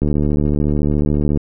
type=click train; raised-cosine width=3 ms; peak=-5 dBFS; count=101; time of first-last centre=0.02-1.373 s; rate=73.9 Hz; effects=none